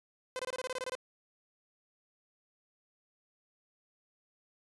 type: tone bursts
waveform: sawtooth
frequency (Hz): 511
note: C5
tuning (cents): -41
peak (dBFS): -31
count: 11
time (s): 0.36-0.952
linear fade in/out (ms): 0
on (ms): 32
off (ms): 24
effects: resampled to 24000 Hz